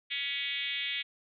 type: tone with frequency modulation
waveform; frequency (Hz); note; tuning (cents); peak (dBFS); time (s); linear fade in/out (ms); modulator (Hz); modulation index
sine; 2800; F7; +4; -31; 0.1-1.03; 20; 279; 3.1
effects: none